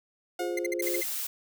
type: tone with exponential decay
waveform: sawtooth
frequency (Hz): 720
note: F#5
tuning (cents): -47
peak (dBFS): -28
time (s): 0.39-0.8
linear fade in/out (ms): 5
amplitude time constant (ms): 89
type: chord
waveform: sine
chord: F minor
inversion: none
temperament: equal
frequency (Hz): 349.2 / 415.3 / 523.3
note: F4 / Ab4 / C5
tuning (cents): 0 / 0 / 0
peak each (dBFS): -31 / -37 / -34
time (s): 0.39-1.02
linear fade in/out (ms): 20
type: tone bursts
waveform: 45% pulse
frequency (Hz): 2084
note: C7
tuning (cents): -7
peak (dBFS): -29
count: 7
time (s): 0.57-1.034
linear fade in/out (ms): 5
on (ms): 20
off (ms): 54
type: noise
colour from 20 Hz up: blue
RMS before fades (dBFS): -33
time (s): 0.82-1.27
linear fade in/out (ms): 5
effects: none

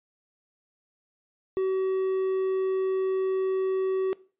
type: tone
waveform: triangle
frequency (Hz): 379.4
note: F#4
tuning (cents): +43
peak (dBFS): -21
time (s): 1.57-4.13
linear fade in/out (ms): 0
effects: noise-tail reverb RT60 0.4 s tail -21 dB re dry + resampled to 8000 Hz

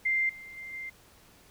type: tone with level steps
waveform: sine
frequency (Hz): 2093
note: C7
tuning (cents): 0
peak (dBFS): -24 / -43 / -39 / -36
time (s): 0.05-0.9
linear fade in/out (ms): 10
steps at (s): 0.29 / 0.57 / 0.73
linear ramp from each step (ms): 5
effects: pink hiss -58 dBFS RMS until 1.5 s

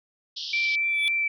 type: band-pass noise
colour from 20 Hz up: pink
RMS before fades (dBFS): -34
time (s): 0.36-0.76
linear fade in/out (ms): 10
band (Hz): 3000 to 5400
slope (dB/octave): 96
type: tone with vibrato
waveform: sine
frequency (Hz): 2332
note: D7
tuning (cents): -13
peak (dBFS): -22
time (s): 0.53-1.28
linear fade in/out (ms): 5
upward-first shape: triangle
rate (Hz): 3.7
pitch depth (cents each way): 13
type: tone with exponential growth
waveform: triangle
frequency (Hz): 3446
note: A7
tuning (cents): -37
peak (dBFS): -20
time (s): 0.82-1.08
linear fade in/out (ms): 0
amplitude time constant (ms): 55
effects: none

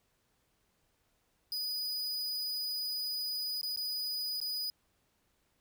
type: tone with dropouts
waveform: 45% pulse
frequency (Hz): 4957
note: D#8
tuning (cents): -7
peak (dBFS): -33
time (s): 1.52-4.7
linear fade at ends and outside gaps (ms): 1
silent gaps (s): 3.613-3.631 / 3.761-3.773 / 4.402-4.414
effects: pink hiss -75 dBFS RMS until 5.6 s

